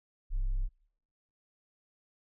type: tone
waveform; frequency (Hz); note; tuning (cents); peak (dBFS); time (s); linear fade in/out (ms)
sine; 32.7; C1; 0; -25; 0.3-0.69; 50
effects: noise-tail reverb RT60 0.8 s tail -25 dB re dry + tanh soft clip ceiling -27 dBFS